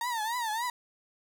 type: tone with vibrato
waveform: 35% pulse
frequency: 919 Hz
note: A#5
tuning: 25 cents flat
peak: -28 dBFS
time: 0.01-0.7 s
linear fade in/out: 2 ms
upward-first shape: triangle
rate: 3.5 Hz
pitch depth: 160 cents each way
effects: none